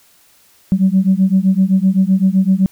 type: beating tone pair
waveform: sine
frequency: 186.3 / 194.1 Hz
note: F#3 / G3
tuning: +12 / -17 cents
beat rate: 7.8 Hz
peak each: -12 dBFS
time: 0.72-2.66 s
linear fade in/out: 0 ms
effects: tanh soft clip ceiling -3 dBFS + white hiss -51 dBFS RMS until 2.71 s